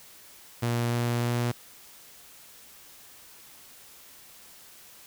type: tone with pitch steps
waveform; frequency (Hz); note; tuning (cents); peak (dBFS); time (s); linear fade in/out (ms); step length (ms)
sawtooth; 118.7 / 119.39 / 120.08; A#2 / A#2 / B2; +32 / +42 / -48; -21; 0.62-1.52; 10; 300
effects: white hiss -51 dBFS RMS until 5.06 s